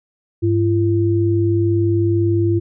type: tone pair together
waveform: sine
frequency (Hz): 102.05 / 340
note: G#2 / F4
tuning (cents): -30 / -46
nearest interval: octave + major sixth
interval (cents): 2084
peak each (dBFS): -16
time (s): 0.42-2.6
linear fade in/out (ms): 20
effects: none